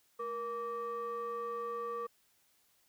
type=ring-modulated tone; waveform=triangle; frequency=343.6 Hz; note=F4; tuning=28 cents flat; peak=-31 dBFS; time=0.19-2.07 s; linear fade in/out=10 ms; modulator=816 Hz; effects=white hiss -71 dBFS RMS until 2.88 s